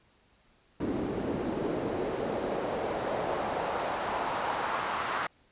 pink noise with band-pass filter sweep, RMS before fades -32 dBFS, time 0.8-5.27 s, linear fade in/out 5 ms, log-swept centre 290 to 1200 Hz, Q 1.6, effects pink hiss -65 dBFS RMS until 5.51 s + resampled to 8000 Hz

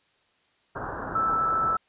white low-pass noise, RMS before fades -34 dBFS, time 0.75-1.77 s, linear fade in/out 10 ms, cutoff 1600 Hz, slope 96 dB/octave
sine tone, 1318.5 Hz, E6, in tune, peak -22 dBFS, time 1.15-1.77 s, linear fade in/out 5 ms
effects white hiss -66 dBFS RMS until 1.88 s + resampled to 8000 Hz

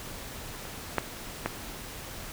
clicks, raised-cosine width 0.5 ms, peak -26 / -9 / -12 dBFS, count 3, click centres 0.653 / 0.983 / 1.46 s, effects pink hiss -41 dBFS RMS until 2.32 s

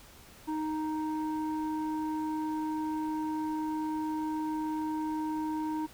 square tone with low-pass filter, 311.1 Hz, D#4, in tune, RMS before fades -33 dBFS, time 0.47-5.87 s, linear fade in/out 20 ms, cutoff 820 Hz, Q 2.6, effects pink hiss -54 dBFS RMS until 5.93 s

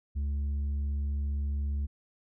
sine tone with tanh clipping, 71.3 Hz, C#2, 49 cents sharp, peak -29 dBFS, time 0.15-1.87 s, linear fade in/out 20 ms, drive 4 dB, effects none

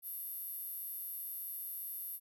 10% pulse tone with high-pass filter, 717 Hz, F5, 45 cents sharp, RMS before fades -43 dBFS, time 0.02-2.2 s, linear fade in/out 50 ms, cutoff 12000 Hz, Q 8.5, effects none

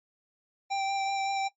square tone with vibrato, 784 Hz, G5, in tune, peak -28 dBFS, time 0.7-1.49 s, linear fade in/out 20 ms, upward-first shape sine, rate 5.3 Hz, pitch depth 14 cents each way, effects noise-tail reverb RT60 0.1 s tail -17 dB re dry + MP3 32 kbps

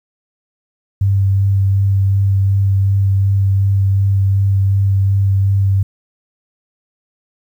sine tone with vibrato, 98 Hz, G2, in tune, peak -10 dBFS, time 1.01-5.83 s, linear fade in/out 5 ms, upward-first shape sine, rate 2.7 Hz, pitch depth 12 cents each way, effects 8-bit

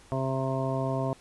harmonic tone, 132.9 Hz, C3, 27 cents sharp, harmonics 1 / 2 / 3 / 4 / 5 / 7 / 8, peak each -30 / -34 / -36 / -37 / -32 / -38 / -40 dBFS, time 0.12-1.13 s, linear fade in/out 0 ms, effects pink hiss -55 dBFS RMS until 1.2 s + resampled to 24000 Hz

